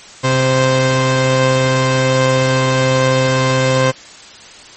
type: tone pair together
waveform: sawtooth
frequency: 130.81 / 522 Hz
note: C3 / C5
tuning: 0 / -4 cents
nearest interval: 2 octaves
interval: 2396 cents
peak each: -10 dBFS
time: 0.23-3.92 s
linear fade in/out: 20 ms
effects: white hiss -37 dBFS RMS until 4.76 s + MP3 32 kbps